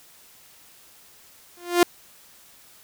sawtooth tone with exponential growth, 350 Hz, F4, 4 cents sharp, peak -7 dBFS, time 1.57-1.83 s, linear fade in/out 2 ms, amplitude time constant 56 ms, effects white hiss -52 dBFS RMS until 2.83 s

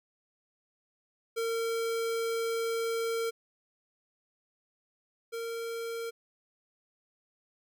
square tone pair in turn, 457.4 / 460.6 Hz, A#4 / A#4, -33 / -21 cents, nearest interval unison, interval 12 cents, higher second, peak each -30 / -35 dBFS, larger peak first, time 1.36-3.31 / 5.32-6.11 s, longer first, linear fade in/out 20 ms, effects none

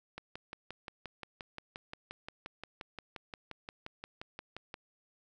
click train, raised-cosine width 0.3 ms, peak -26 dBFS, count 27, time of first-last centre 0.18-4.741 s, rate 5.7 Hz, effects none

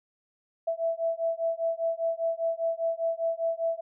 sine beating tone pair, 659.3 / 664.3 Hz, E5 / E5, 0 / +13 cents, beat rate 5 Hz, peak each -29 dBFS, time 0.67-3.81 s, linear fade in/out 10 ms, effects none

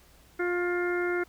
harmonic tone with a mistuned harmonic, 352.9 Hz, F4, 18 cents sharp, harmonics 1 / 2 / 3 / 4 / 5 / 6, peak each -27 / -38 / -44 / -33 / -40 / -37 dBFS, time 0.39-1.24 s, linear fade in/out 10 ms, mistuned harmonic 3, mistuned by +23 cents, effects added 60 Hz sine -59 dBFS peak until 1.28 s + pink hiss -59 dBFS RMS until 1.28 s

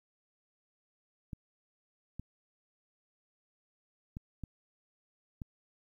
clicks, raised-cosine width 5 ms, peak -28 dBFS, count 5, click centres 1.332 / 2.196 / 4.169 / 4.437 / 5.418 s, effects 11-bit

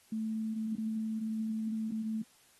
sine tone with dropouts, 220 Hz, A3, in tune, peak -32 dBFS, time 0.12-2.22 s, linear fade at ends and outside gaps 5 ms, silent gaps 0.755-0.781 / 1.91-1.919 s, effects white hiss -64 dBFS RMS until 2.59 s + AAC 32 kbps

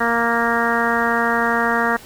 harmonic tone, 233.1 Hz, A#3, in tune, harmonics 1 / 2 / 3 / 4 / 5 / 6 / 7 / 8, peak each -24 / -24 / -24 / -24 / -24 / -24 / -24 / -24 dBFS, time 0-1.97 s, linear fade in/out 10 ms, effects pink hiss -41 dBFS RMS until 2.05 s

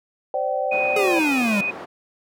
sine chord, C suspended second, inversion none, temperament equal with one note detuned, 523.3 / 587.3 / 768.7 Hz, C5 / D5 / G5, 0 / 0 / -34 cents, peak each -25 dBFS, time 0.34-1.19 s, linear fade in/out 2 ms
sine tone with tremolo, 2490 Hz, D#7, 1 cent sharp, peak -21 dBFS, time 0.71-1.71 s, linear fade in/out 10 ms, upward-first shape triangle, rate 2.3 Hz, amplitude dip 25%
white band-pass noise, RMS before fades -35 dBFS, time 0.71-1.86 s, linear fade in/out 20 ms, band 230 to 860 Hz, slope 12 dB/octave
square exponential sweep, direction down, 425.6 to 194.8 Hz, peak -20 dBFS, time 0.96-1.61 s, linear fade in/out 5 ms
effects none

